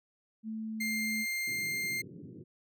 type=tone with pitch glide; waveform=sine; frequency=220 to 218.1 Hz; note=A3 to A3; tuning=0 to -15 cents; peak=-35 dBFS; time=0.43-1.26 s; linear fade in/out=50 ms; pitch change=-15 cents; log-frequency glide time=0.68-1 s
type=tone; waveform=40% pulse; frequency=2106 Hz; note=C7; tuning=11 cents sharp; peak=-31 dBFS; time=0.8-2.02 s; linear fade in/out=10 ms
type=band-pass noise; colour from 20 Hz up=pink; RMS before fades=-48 dBFS; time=1.47-2.44 s; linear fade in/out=10 ms; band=110 to 410 Hz; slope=48 dB/octave
effects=none